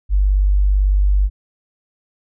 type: tone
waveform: sine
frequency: 49 Hz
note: G1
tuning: in tune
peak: -11 dBFS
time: 0.09-1.3 s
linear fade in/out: 50 ms
effects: none